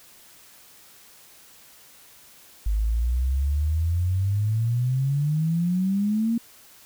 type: exponential sweep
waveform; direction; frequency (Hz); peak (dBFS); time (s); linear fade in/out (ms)
sine; up; 50.4 to 235.2; -20; 2.66-6.38; 5
effects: white hiss -51 dBFS RMS until 6.85 s